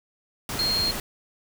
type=tone in noise; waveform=sine; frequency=4229 Hz; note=C8; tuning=18 cents sharp; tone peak=-22 dBFS; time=0.59-0.91 s; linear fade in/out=2 ms; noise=pink; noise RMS=-31 dBFS; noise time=0.49-1 s; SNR=+6 dB; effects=none